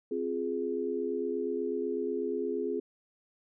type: chord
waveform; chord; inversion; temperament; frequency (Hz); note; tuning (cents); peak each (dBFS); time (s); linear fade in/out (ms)
sine; F minor; second; equal with one note detuned; 261.6 / 349.2 / 417.5; C4 / F4 / Ab4; 0 / 0 / +9; -36 / -35 / -32; 0.11-2.8; 5
effects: none